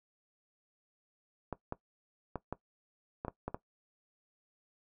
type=clicks; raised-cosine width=1 ms; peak=-22 dBFS; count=8; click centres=1.527 / 1.724 / 2.357 / 2.526 / 3.249 / 3.282 / 3.48 / 3.545 s; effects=noise-tail reverb RT60 0.1 s tail -17 dB re dry